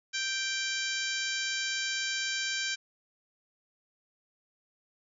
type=harmonic tone; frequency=784 Hz; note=G5; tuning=in tune; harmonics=2 / 3 / 4 / 5 / 6 / 7 / 8 / 9; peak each=-35 / -37 / -38 / -39 / -40 / -40 / -41 / -42 dBFS; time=0.13-2.76 s; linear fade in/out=20 ms; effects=none